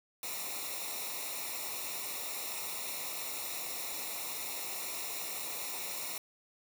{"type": "noise with comb filter", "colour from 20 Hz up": "white", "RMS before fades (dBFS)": -39, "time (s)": [0.23, 6.18], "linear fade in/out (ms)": 2, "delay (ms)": 0.63, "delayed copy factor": -0.8, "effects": []}